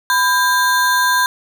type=ring-modulated tone; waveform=square; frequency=1299 Hz; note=E6; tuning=26 cents flat; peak=-10 dBFS; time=0.1-1.26 s; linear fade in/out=0 ms; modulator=300 Hz; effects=none